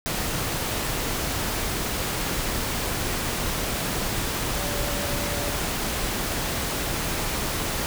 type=tone in noise; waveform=sine; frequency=577 Hz; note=D5; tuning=31 cents flat; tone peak=-34 dBFS; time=4.56-5.55 s; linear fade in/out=0 ms; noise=pink; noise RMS=-27 dBFS; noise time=0.06-7.86 s; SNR=-10 dB; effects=none